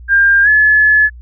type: tone with pitch glide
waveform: sine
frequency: 1600 to 1714.8 Hz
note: G6 to A6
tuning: +35 to -45 cents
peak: -6 dBFS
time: 0.08-1.1 s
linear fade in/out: 50 ms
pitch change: +120 cents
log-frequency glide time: 0.43-0.48 s
effects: added 60 Hz sine -31 dBFS peak until 1.21 s